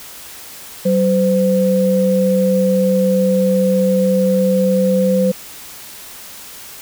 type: tone pair together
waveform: sine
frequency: 189.5 / 512.8 Hz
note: F#3 / C5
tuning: +42 / -35 cents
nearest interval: octave + perfect fourth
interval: 1723 cents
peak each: -14 dBFS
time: 0.85-5.32 s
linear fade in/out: 10 ms
effects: white hiss -35 dBFS RMS until 6.81 s